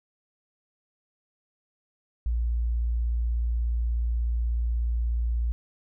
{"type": "tone", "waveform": "sine", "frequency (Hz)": 58.27, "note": "A#1", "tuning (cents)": 0, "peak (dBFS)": -23, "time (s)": [2.26, 5.52], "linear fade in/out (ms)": 0, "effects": []}